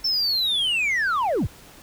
sine linear sweep, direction down, 5400 to 41.22 Hz, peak -17 dBFS, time 0.04-1.47 s, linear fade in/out 10 ms, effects tanh soft clip ceiling -19 dBFS + pink hiss -47 dBFS RMS until 1.82 s

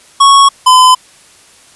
square tone pair in turn, 1107 / 1016.9 Hz, C#6 / C6, -3 / -50 cents, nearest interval minor second, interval 147 cents, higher first, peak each -3 dBFS, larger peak neither, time 0.2-0.49 / 0.66-0.95 s, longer neither, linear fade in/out 10 ms, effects white hiss -42 dBFS RMS until 1.75 s + resampled to 24000 Hz

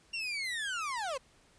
30% pulse linear sweep, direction down, 2794 to 493.9 Hz, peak -31 dBFS, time 0.13-1.18 s, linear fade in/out 10 ms, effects pink hiss -64 dBFS RMS until 1.58 s + resampled to 22050 Hz

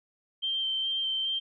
sine tone with vibrato, 3136 Hz, G7, in tune, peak -27 dBFS, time 0.42-1.4 s, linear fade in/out 20 ms, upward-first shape square, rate 2.4 Hz, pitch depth 10 cents each way, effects none

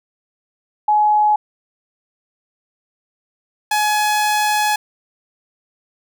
sine / sawtooth tone pair in turn, 844 / 844 Hz, G#5 / G#5, +28 / +28 cents, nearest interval unison, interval 0 cents, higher neither, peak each -11 dBFS, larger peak neither, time 0.88-1.36 / 3.71-4.76 s, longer second, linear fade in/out 5 ms, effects none

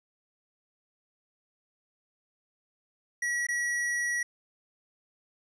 square tone with dropouts, 1925 Hz, B6, 45 cents flat, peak -28 dBFS, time 3.22-4.23 s, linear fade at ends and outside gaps 5 ms, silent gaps 3.468-3.486 s, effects resampled to 22050 Hz

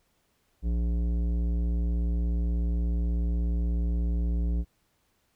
triangle tone with tanh clipping, 58.27 Hz, A#1, in tune, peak -26 dBFS, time 0.62-4.65 s, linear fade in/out 50 ms, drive 17 dB, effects pink hiss -71 dBFS RMS until 5.35 s

